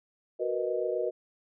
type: chord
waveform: sine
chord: B major seventh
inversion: second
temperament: equal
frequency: 370 / 466.2 / 493.9 / 622.3 Hz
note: F#4 / A#4 / B4 / D#5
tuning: 0 / 0 / 0 / 0 cents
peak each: -33 dBFS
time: 0.39-1.11 s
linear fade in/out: 20 ms
effects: none